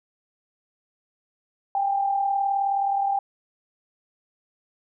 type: tone pair together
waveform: sine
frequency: 791.4 / 830.6 Hz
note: G5 / G#5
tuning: +16 / 0 cents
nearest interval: minor second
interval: 84 cents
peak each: -21 / -31 dBFS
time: 1.75-3.19 s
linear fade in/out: 2 ms
effects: none